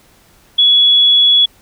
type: tone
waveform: sine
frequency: 3380 Hz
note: G#7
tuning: 30 cents sharp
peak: -6 dBFS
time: 0.58-1.46 s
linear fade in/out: 10 ms
effects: pink hiss -49 dBFS RMS until 1.61 s